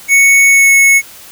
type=tone with pitch glide; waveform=square; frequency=2217 to 2200 Hz; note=C#7 to C#7; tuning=0 to -14 cents; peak=-5 dBFS; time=0.08-1.02 s; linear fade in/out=50 ms; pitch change=-14 cents; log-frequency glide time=0.47-0.71 s; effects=white hiss -35 dBFS RMS until 1.31 s